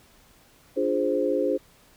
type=chord; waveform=sine; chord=D half-diminished seventh; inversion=none; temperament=equal; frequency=293.7 / 349.2 / 415.3 / 523.3 Hz; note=D4 / F4 / Ab4 / C5; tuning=0 / 0 / 0 / 0 cents; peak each=-28 / -29 / -27 / -25 dBFS; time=0.76-1.58 s; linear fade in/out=20 ms; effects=pink hiss -57 dBFS RMS until 1.96 s